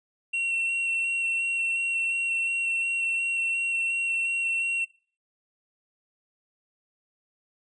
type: tone with vibrato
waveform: triangle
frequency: 2723 Hz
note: F7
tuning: 44 cents flat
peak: -23 dBFS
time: 0.33-4.85 s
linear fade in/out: 10 ms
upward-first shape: square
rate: 2.8 Hz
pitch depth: 9 cents each way
effects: noise-tail reverb RT60 0.4 s tail -20 dB re dry + resampled to 22050 Hz